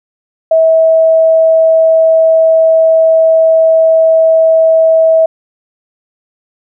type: tone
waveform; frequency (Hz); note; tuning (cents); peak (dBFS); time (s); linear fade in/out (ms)
sine; 647; E5; -32; -4; 0.51-5.26; 5
effects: none